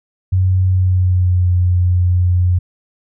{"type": "tone with pitch glide", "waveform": "sine", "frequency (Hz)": [93, 89.62], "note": ["F#2", "F2"], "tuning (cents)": [9, 45], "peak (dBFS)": -10, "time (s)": [0.32, 2.59], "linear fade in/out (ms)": 10, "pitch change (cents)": -64, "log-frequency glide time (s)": [0.68, 1.49], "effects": []}